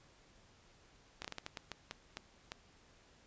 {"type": "slowing click train", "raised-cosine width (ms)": 0.2, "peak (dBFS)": -24, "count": 11, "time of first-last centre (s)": [1.22, 2.519], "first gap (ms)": 25, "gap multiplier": 1.34, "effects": ["pink hiss -65 dBFS RMS until 3.26 s", "resampled to 16000 Hz"]}